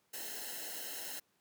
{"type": "noise with comb filter", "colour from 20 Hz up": "white", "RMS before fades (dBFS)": -43, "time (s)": [0.13, 1.2], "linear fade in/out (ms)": 10, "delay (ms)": 0.85, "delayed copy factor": -0.85, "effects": ["pink hiss -75 dBFS RMS until 1.4 s", "high-pass 150 Hz 12 dB/octave"]}